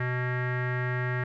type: tone with low-pass filter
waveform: square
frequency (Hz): 125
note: B2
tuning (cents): +21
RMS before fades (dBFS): -29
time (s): 0-1.24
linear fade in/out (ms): 5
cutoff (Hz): 1800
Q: 6.5
effects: none